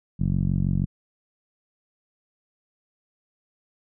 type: tone with low-pass filter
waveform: 10% pulse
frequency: 46.25 Hz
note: F#1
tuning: in tune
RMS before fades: -23 dBFS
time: 0.19-0.86 s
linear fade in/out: 20 ms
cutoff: 170 Hz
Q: 2.1
effects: none